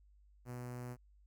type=tone with notch filter; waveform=sawtooth; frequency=123.2 Hz; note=B2; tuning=4 cents flat; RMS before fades=-45 dBFS; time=0.45-0.97 s; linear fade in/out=50 ms; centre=3500 Hz; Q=0.78; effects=added 50 Hz sine -62 dBFS peak until 1.26 s